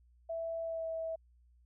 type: tone with pitch glide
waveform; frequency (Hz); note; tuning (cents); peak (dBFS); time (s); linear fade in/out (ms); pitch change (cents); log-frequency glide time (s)
sine; 660 to 650.9; E5 to E5; +2 to -22; -35; 0.29-1.16; 10; -24; 0.63-0.86
effects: added 60 Hz sine -62 dBFS peak until 1.65 s